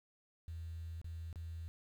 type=tone with dropouts; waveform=triangle; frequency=82.41 Hz; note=E2; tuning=in tune; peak=-38 dBFS; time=0.48-1.68 s; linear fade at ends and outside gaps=0 ms; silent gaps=1.015-1.044 / 1.328-1.358 s; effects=tanh soft clip ceiling -40 dBFS + 11-bit